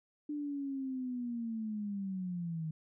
sine linear sweep, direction down, 298.5 to 155.56 Hz, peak -35 dBFS, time 0.29-2.71 s, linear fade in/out 5 ms, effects none

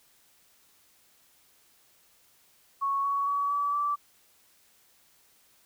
sine tone with pitch steps, 1107 / 1120.5 / 1134.2 / 1148 / 1162 Hz, C#6 / C#6 / C#6 / D6 / D6, -3 / +18 / +39 / -40 / -19 cents, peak -25 dBFS, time 2.81-3.96 s, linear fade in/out 20 ms, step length 230 ms, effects white hiss -63 dBFS RMS until 5.65 s

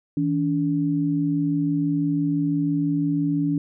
sine tone pair together, 160.49 / 286.4 Hz, E3 / D4, -46 / -43 cents, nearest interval minor seventh, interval 1003 cents, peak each -24 / -21 dBFS, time 0.17-3.58 s, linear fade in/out 2 ms, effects none

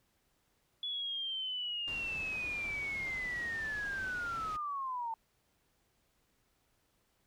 sine linear sweep, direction down, 3422 to 890 Hz, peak -35 dBFS, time 0.83-5.14 s, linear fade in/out 2 ms
pink low-pass noise, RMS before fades -49 dBFS, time 1.87-4.57 s, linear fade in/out 10 ms, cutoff 5600 Hz, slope 12 dB/octave
effects pink hiss -75 dBFS RMS until 7.26 s

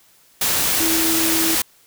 sine tone in noise, 325.7 Hz, E4, 21 cents flat, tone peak -21 dBFS, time 0.8-1.55 s, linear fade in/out 5 ms, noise white, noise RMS -19 dBFS, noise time 0.41-1.62 s, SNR -5 dB, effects white hiss -54 dBFS RMS until 1.86 s

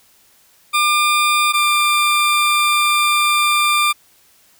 20% pulse tone pair in turn, 1200 / 1192.4 Hz, D6 / D6, +37 / +26 cents, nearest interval unison, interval 11 cents, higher first, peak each -8 dBFS, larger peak neither, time 0.73-1.53 / 1.53-3.93 s, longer second, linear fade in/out 20 ms, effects white hiss -53 dBFS RMS until 4.59 s

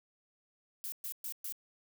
violet noise bursts, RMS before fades -40 dBFS, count 4, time 0.84-1.524 s, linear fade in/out 0 ms, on 81 ms, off 120 ms, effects none

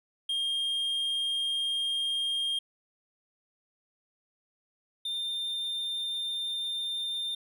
triangle tone pair in turn, 3219 / 3606 Hz, G7 / A7, +45 / +42 cents, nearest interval major second, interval 197 cents, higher second, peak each -26 / -29 dBFS, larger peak first, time 0.29-2.59 / 5.05-7.35 s, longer neither, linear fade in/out 5 ms, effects none

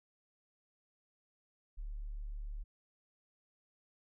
sine tone, 36.52 Hz, D1, 9 cents flat, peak -39 dBFS, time 1.77-2.64 s, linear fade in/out 20 ms, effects none

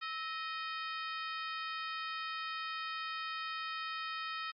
harmonic tone with a mistuned harmonic, 622.3 Hz, D#5, in tune, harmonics 2 / 3 / 4 / 5 / 6 / 7 / 8, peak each -40 / -44 / -46 / -48 / -50 / -51 / -52 dBFS, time 0.01-4.52 s, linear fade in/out 20 ms, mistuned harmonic 2, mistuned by +78 cents, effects MP3 64 kbps

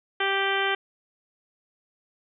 harmonic tone with a mistuned harmonic, 392 Hz, G4, in tune, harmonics 1 / 2 / 3 / 4 / 5 / 6 / 7 / 8 / 9, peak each -29 / -30 / -32 / -28 / -31 / -33 / -38 / -31 / -41 dBFS, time 0.2-0.75 s, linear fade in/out 5 ms, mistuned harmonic 8, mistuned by -18 cents, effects none

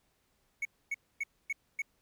triangle tone bursts, 2217 Hz, C#7, in tune, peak -29 dBFS, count 5, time 0.62-1.82 s, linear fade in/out 5 ms, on 32 ms, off 260 ms, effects pink hiss -74 dBFS RMS until 2.01 s

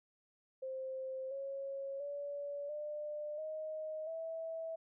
sine tone with pitch steps, 525 / 548.2 / 572.5 / 597.9 / 624.3 / 652 Hz, C5 / C#5 / D5 / D5 / D#5 / E5, +6 / -19 / -44 / +31 / +6 / -19 cents, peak -39 dBFS, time 0.62-4.76 s, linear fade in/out 10 ms, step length 690 ms, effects none

